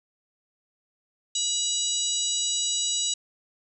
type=harmonic tone with a mistuned harmonic; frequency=970 Hz; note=B5; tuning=31 cents flat; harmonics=3 / 4 / 5 / 6 / 7 / 8; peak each=-33 / -28 / -39 / -35 / -32 / -29 dBFS; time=1.35-3.14 s; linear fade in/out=5 ms; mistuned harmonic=8; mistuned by=+16 cents; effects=none